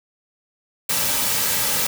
white noise with comb filter, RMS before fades -21 dBFS, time 0.89-1.87 s, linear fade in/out 5 ms, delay 2.8 ms, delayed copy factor -0.55, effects none

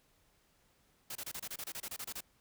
white noise bursts, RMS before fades -42 dBFS, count 14, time 1.1-2.207 s, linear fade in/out 5 ms, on 54 ms, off 27 ms, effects pink hiss -71 dBFS RMS until 2.4 s

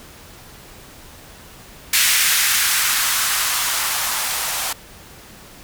violet noise with band-pass filter sweep, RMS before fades -19 dBFS, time 1.93-4.73 s, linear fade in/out 5 ms, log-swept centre 1900 to 740 Hz, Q 1.5, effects pink hiss -42 dBFS RMS until 5.63 s

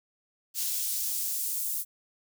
white noise with high-pass filter sweep, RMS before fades -31 dBFS, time 0.54-1.85 s, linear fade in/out 50 ms, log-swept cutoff 4300 to 9000 Hz, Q 0.78, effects none

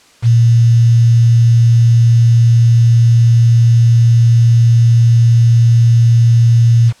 sine tone with quantisation, 116.54 Hz, A#2, in tune, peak -5 dBFS, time 0.22-6.93 s, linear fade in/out 50 ms, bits 5, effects white hiss -46 dBFS RMS until 7 s + low-pass 7000 Hz 12 dB/octave

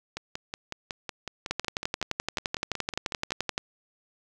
two click trains, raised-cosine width 0.2 ms, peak -16 / -10 dBFS, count 18 / 25, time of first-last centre 0.17-3.307 / 1.51-3.579 s, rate 5.42 / 11.6 Hz, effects none

